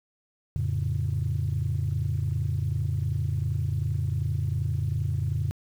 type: chord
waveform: sine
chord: F augmented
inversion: none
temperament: equal with one note detuned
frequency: 87.31 / 110 / 140.04 Hz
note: F2 / A2 / C#3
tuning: 0 / 0 / +18 cents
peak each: -28 dBFS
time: 0.56-5.51 s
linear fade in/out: 0 ms
effects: tanh soft clip ceiling -18 dBFS + 9-bit